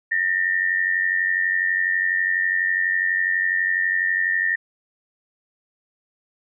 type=tone pair together; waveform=sine; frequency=1800 / 1892.1 Hz; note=A6 / A#6; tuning=+39 / +25 cents; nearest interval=minor second; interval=86 cents; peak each=-20 / -23 dBFS; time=0.11-4.56 s; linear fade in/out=10 ms; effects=none